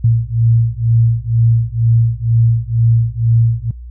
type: beating tone pair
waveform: sine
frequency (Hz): 114.3 / 116.4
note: A#2 / A#2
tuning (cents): -34 / -2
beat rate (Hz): 2.1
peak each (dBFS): -13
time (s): 0.04-3.71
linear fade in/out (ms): 5
effects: noise-tail reverb RT60 0.1 s tail -25 dB re dry + added 60 Hz sine -28 dBFS peak until 3.9 s